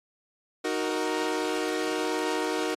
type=chord; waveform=sawtooth; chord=D# minor; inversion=none; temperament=equal; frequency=311.1 / 370 / 466.2 Hz; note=D#4 / F#4 / A#4; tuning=0 / 0 / 0 cents; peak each=-27 dBFS; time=0.64-2.75 s; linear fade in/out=10 ms; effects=low-pass 9000 Hz 12 dB/octave + AAC 64 kbps